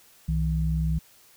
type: tone pair together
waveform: sine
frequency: 63.7 / 159.77 Hz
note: C2 / D#3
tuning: -46 / +46 cents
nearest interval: octave + major third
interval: 1592 cents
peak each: -25 dBFS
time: 0.28-0.99 s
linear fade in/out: 10 ms
effects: white hiss -56 dBFS RMS until 1.36 s